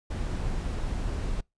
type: noise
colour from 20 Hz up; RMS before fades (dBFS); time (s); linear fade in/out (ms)
brown; -30; 0.1-1.41; 10
effects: noise-tail reverb RT60 0.2 s tail -26 dB re dry + resampled to 22050 Hz